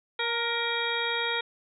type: harmonic tone with a mistuned harmonic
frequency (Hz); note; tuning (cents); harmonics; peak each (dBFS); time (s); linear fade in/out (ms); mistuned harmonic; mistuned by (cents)
470.2; A#4; +15; 1 / 2 / 3 / 4 / 5 / 7 / 8; -34 / -34 / -34 / -34 / -34 / -34 / -34; 0.19-1.41; 5; 2; -35
effects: none